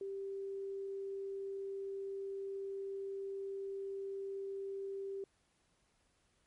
sine tone, 392 Hz, G4, in tune, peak -39 dBFS, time 0.01-5.24 s, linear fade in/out 2 ms, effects pink hiss -75 dBFS RMS until 6.46 s + MP3 48 kbps

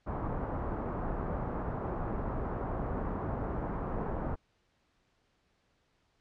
pink low-pass noise, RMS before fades -35 dBFS, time 0.06-4.36 s, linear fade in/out 20 ms, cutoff 1200 Hz, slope 24 dB/octave, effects pink hiss -73 dBFS RMS until 6.2 s + low-pass 5000 Hz 12 dB/octave

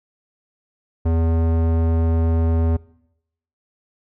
square tone with low-pass filter, 82.2 Hz, E2, 4 cents flat, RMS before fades -18 dBFS, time 1.05-2.77 s, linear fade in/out 10 ms, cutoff 740 Hz, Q 0.68, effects noise-tail reverb RT60 0.8 s tail -22 dB re dry

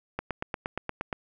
click train, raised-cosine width 0.5 ms, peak -15 dBFS, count 9, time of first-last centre 0.19-1.128 s, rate 8.53 Hz, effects none

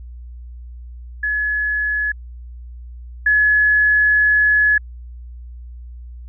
sine tone pair in turn, 1700 / 1700 Hz, G#6 / G#6, +40 / +40 cents, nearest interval unison, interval 0 cents, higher neither, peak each -17 / -11 dBFS, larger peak second, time 1.23-2.12 / 3.26-4.78 s, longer second, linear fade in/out 5 ms, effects added 60 Hz sine -32 dBFS peak until 6.28 s

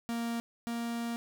45% pulse tone pair in turn, 233.1 / 233.9 Hz, A#3 / A#3, 0 / +6 cents, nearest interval unison, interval 6 cents, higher second, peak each -32 / -33 dBFS, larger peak first, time 0.09-0.4 / 0.67-1.16 s, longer second, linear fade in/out 0 ms, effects none

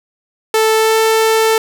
sawtooth tone with pitch glide, 440 to 443.6 Hz, A4 to A4, 0 to +14 cents, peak -6 dBFS, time 0.54-1.58 s, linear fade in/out 2 ms, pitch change +14 cents, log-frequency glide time 0.75-0.98 s, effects none

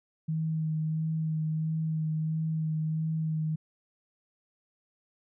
sine tone with vibrato, 158 Hz, D#3, 27 cents sharp, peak -27 dBFS, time 0.28-3.56 s, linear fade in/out 10 ms, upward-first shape sine, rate 1.5 Hz, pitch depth 17 cents each way, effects none

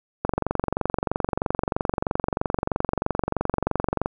click train, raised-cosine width 1 ms, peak -8 dBFS, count 89, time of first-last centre 0.25-4.06 s, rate 23.1 Hz, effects none

